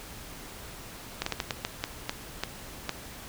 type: slowing click train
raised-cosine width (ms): 0.2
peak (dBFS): -11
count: 10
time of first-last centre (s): 1.22-2.893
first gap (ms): 44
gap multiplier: 1.34
effects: pink hiss -44 dBFS RMS until 3.28 s